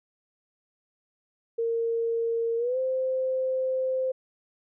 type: tone with pitch glide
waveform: sine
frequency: 460.5 to 519.9 Hz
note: A#4 to C5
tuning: -21 to -11 cents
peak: -24 dBFS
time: 1.58-4.12 s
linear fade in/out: 10 ms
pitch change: +210 cents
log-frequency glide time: 2.57-2.78 s
effects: none